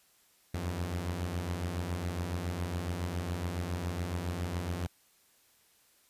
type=beating tone pair; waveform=sawtooth; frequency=81.8 / 89 Hz; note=E2 / F2; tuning=-13 / +33 cents; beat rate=7.2 Hz; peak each=-35 / -30 dBFS; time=0.54-4.87 s; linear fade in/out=5 ms; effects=white hiss -66 dBFS RMS until 6.09 s + resampled to 32000 Hz